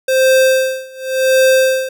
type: tone with tremolo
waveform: square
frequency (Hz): 523.3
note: C5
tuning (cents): 0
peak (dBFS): -8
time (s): 0.08-1.89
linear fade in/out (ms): 5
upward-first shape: sine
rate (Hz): 0.9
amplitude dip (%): 95
effects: none